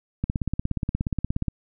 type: click train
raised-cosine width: 5 ms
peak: -12 dBFS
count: 22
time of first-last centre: 0.24-1.483 s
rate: 16.9 Hz
effects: none